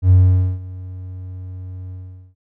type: tone with ADSR envelope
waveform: triangle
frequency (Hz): 92.2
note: F#2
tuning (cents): -6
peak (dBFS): -3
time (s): 0.02-2.35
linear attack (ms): 88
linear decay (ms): 480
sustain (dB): -23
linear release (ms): 440
effects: tanh soft clip ceiling -2 dBFS